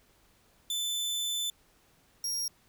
sawtooth tone pair in turn, 3520 / 5603 Hz, A7 / F8, 0 / +5 cents, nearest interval minor sixth, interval 805 cents, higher second, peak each -27 / -28 dBFS, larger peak first, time 0.7-1.5 / 2.24-2.48 s, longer first, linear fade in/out 2 ms, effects pink hiss -65 dBFS RMS until 2.68 s

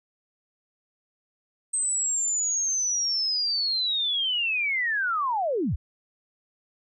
sine linear sweep, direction down, 8300 to 43.65 Hz, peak -23 dBFS, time 1.73-5.76 s, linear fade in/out 10 ms, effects none

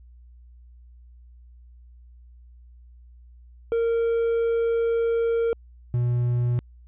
triangle tone pair in turn, 461.9 / 121.36 Hz, A#4 / B2, -16 / -30 cents, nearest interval octave + major seventh, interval 2314 cents, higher first, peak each -18 / -18 dBFS, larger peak neither, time 3.72-5.53 / 5.94-6.59 s, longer first, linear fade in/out 0 ms, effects added 60 Hz sine -46 dBFS peak until 6.87 s + resampled to 8000 Hz

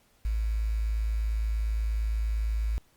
sine tone with quantisation, 54.3 Hz, A1, 22 cents flat, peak -25 dBFS, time 0.25-2.78 s, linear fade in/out 0 ms, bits 8, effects pink hiss -65 dBFS RMS until 2.96 s + Opus 48 kbps

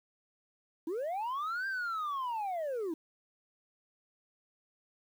sine linear two-way sweep, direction up then down, 302.3 to 1599 to 303.6 Hz, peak -30 dBFS, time 0.87-2.94 s, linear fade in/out 5 ms, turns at 1.67 s, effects tanh soft clip ceiling -32 dBFS + 10-bit

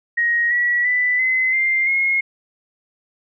sine tone with pitch steps, 1882 / 1933.8 / 1987 / 2042 / 2098 / 2156 Hz, A#6 / B6 / B6 / C7 / C7 / C#7, +16 / -37 / +10 / -43 / +4 / -49 cents, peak -15 dBFS, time 0.17-2.21 s, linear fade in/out 10 ms, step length 340 ms, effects none

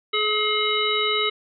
harmonic tone, 425.1 Hz, G#4, 40 cents sharp, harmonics 1 / 3 / 5 / 7 / 9, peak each -26 / -26 / -26 / -26 / -26 dBFS, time 0.13-1.3 s, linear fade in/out 10 ms, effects none

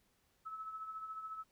sine tone with tremolo, 1300 Hz, E6, 24 cents flat, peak -40 dBFS, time 0.45-1.44 s, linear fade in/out 20 ms, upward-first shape triangle, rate 14 Hz, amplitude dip 60%, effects pink hiss -75 dBFS RMS until 1.51 s

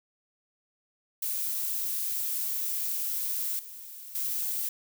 violet noise with level steps, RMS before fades -31 / -44 / -31 dBFS, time 1.22-4.69 s, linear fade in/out 5 ms, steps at 3.59 / 4.15 s, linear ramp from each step 2 ms, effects none

